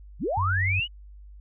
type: linear sweep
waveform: sine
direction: up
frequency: 92.5 to 3000 Hz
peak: -24 dBFS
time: 0.19-0.88 s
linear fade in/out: 50 ms
type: tone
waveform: sine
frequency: 94 Hz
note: F#2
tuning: 28 cents sharp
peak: -24 dBFS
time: 0.37-0.8 s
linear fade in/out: 5 ms
effects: added 50 Hz sine -43 dBFS peak until 1.4 s